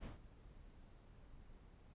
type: noise with ADSR envelope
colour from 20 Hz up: brown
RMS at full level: -44 dBFS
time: 0-1.94 s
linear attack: 40 ms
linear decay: 140 ms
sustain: -16 dB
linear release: 19 ms
effects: resampled to 8000 Hz